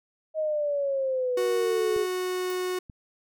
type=exponential sweep; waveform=sine; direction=down; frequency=633 to 414.5 Hz; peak=-24 dBFS; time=0.34-2.07 s; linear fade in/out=50 ms
type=tone with pitch glide; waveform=45% pulse; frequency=369 to 366 Hz; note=F#4 to F#4; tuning=-5 to -19 cents; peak=-27 dBFS; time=1.37-2.79 s; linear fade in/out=5 ms; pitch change=-14 cents; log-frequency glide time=1.6-2.59 s
type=clicks; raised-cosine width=5 ms; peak=-32 dBFS; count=2; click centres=1.964 / 2.898 s
type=noise with exponential decay; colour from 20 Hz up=violet; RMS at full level=-39 dBFS; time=2.5-2.58 s; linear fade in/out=1 ms; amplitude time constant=16 ms
effects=none